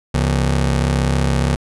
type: ring-modulated tone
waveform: 30% pulse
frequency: 101.5 Hz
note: G#2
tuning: 39 cents flat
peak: -9 dBFS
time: 0.14-1.56 s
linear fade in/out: 5 ms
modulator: 33.3 Hz
effects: resampled to 24000 Hz